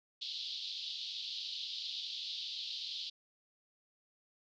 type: band-pass noise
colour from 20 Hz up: white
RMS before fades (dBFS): -42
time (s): 0.21-3.1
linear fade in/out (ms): 10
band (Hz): 3200 to 4500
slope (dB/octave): 48
effects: none